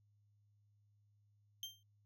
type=tone with exponential decay; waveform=35% pulse; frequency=3156 Hz; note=G7; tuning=11 cents sharp; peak=-38 dBFS; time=1.63-1.83 s; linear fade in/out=1 ms; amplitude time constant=43 ms; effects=added 103 Hz sine -70 dBFS peak until 2.05 s